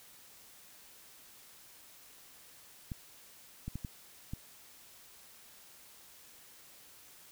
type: clicks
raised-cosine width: 5 ms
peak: -26 dBFS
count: 5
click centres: 2.918 / 3.68 / 3.756 / 3.848 / 4.335 s
effects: white hiss -57 dBFS RMS until 7.31 s